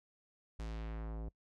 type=tone with low-pass filter sweep; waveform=square; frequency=55 Hz; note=A1; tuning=in tune; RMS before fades=-42 dBFS; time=0.59-1.29 s; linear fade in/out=5 ms; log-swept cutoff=7900 to 560 Hz; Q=0.96; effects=noise-tail reverb RT60 0.1 s tail -23 dB re dry